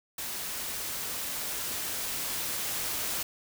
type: noise with level ramp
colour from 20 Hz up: white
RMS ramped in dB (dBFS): -36 to -32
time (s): 0.18-3.23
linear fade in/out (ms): 5
effects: none